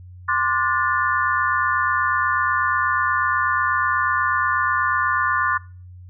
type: chord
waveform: sine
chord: D dominant seventh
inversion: third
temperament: equal with one note detuned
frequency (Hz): 1046.5 / 1174.7 / 1448.7 / 1760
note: C6 / D6 / F#6 / A6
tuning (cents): 0 / 0 / -37 / 0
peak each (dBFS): -23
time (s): 0.28-5.58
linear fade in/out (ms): 10
effects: noise-tail reverb RT60 0.4 s tail -23 dB re dry + added 90 Hz sine -38 dBFS peak until 6.09 s